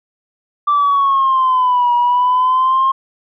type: exponential two-way sweep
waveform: sine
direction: down then up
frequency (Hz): 1174.7 to 960 to 1071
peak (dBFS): -9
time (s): 0.67-2.92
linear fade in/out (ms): 10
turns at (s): 1.94
effects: tanh soft clip ceiling -7 dBFS